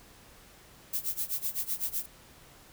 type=noise with tremolo; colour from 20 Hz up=violet; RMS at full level=-30 dBFS; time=0.93-2.06 s; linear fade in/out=5 ms; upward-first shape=sine; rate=7.9 Hz; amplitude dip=90%; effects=pink hiss -55 dBFS RMS until 2.72 s

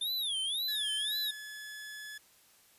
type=tone with vibrato; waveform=square; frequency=3520 Hz; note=A7; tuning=in tune; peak=-32 dBFS; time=0.01-1.31 s; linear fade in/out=5 ms; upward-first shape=sine; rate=1.9 Hz; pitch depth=230 cents each way
type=tone; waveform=sawtooth; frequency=1712 Hz; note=A6; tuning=48 cents flat; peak=-39 dBFS; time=0.68-2.18 s; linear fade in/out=5 ms
effects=white hiss -63 dBFS RMS until 2.78 s + resampled to 32000 Hz

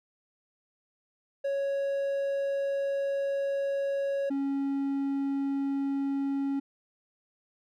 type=tone pair in turn; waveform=triangle; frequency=554.4 / 276.3 Hz; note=C#5 / C#4; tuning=0 / -6 cents; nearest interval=octave; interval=1206 cents; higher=first; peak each=-25 dBFS; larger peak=neither; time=1.44-4.3 / 4.3-6.6 s; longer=first; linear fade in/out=10 ms; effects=none

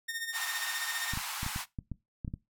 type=tone with tremolo; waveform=sawtooth; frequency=1834 Hz; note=A#6; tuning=29 cents flat; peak=-29 dBFS; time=0.08-1.15 s; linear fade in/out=10 ms; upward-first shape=sine; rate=15 Hz; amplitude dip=65%
type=band-pass noise; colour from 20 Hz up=pink; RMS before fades=-38 dBFS; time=0.32-1.66 s; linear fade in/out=50 ms; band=800 to 16000 Hz; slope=48 dB/octave
type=clicks; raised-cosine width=5 ms; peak=-24 dBFS; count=10; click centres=1.136 / 1.174 / 1.431 / 1.464 / 1.561 / 1.788 / 1.917 / 2.248 / 2.279 / 2.339 s
effects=noise-tail reverb RT60 0.2 s tail -20 dB re dry

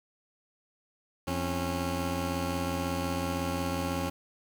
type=tone pair together; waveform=15% pulse; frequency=85.71 / 273.3 Hz; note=F2 / C#4; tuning=-32 / -24 cents; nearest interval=octave + minor sixth; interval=2008 cents; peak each=-26 dBFS; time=1.27-4.1 s; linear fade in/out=10 ms; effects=8-bit

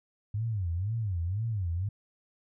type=tone with vibrato; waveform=sine; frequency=98.3 Hz; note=G2; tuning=5 cents sharp; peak=-28 dBFS; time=0.34-1.89 s; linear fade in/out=5 ms; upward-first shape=sine; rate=2 Hz; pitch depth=280 cents each way; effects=none

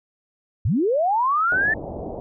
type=linear sweep; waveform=sine; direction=up; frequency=74.2 to 1796 Hz; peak=-17 dBFS; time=0.65-1.74 s; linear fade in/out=5 ms
type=low-pass noise; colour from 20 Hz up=white; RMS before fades=-32 dBFS; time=1.52-2.2 s; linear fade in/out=0 ms; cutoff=770 Hz; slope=48 dB/octave
effects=none

